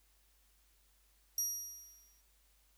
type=tone with exponential decay; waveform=30% pulse; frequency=5700 Hz; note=F8; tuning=34 cents sharp; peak=-27 dBFS; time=1.38-2.21 s; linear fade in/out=2 ms; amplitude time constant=180 ms; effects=added 50 Hz sine -70 dBFS peak until 2.77 s + white hiss -72 dBFS RMS until 2.77 s